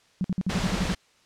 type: tone bursts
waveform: sine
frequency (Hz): 185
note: F#3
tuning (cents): 0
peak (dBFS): -22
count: 9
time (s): 0.21-0.923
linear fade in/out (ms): 0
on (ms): 33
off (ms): 52
type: noise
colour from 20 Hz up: pink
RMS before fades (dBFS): -29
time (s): 0.49-0.95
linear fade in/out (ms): 10
effects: white hiss -61 dBFS RMS until 1.25 s + low-pass 6000 Hz 12 dB/octave